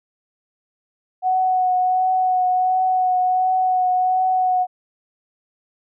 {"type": "tone with vibrato", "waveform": "sine", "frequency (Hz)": 740, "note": "F#5", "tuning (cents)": 0, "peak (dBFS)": -15, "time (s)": [1.22, 4.67], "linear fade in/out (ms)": 50, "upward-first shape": "triangle", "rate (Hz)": 1.4, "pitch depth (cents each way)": 19, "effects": []}